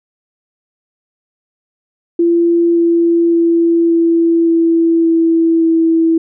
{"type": "tone with pitch steps", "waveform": "sine", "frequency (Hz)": [340.2, 338, 335.9, 333.8, 331.7, 329.6, 327.5], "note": ["F4", "E4", "E4", "E4", "E4", "E4", "E4"], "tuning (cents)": [-45, 43, 33, 22, 11, 0, -11], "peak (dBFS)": -8, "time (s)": [2.19, 6.18], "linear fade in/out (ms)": 5, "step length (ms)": 570, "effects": []}